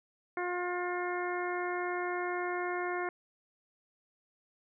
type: harmonic tone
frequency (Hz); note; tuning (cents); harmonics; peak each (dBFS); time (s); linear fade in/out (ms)
356.2; F4; +34; 1 / 2 / 3 / 4 / 5 / 6; -35 / -38 / -40 / -41 / -42 / -43; 0.37-3.09; 2
effects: none